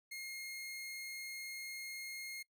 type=tone; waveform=sawtooth; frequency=2142 Hz; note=C7; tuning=40 cents sharp; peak=-40 dBFS; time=0.11-2.43 s; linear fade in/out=10 ms; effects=noise-tail reverb RT60 0.1 s tail -23 dB re dry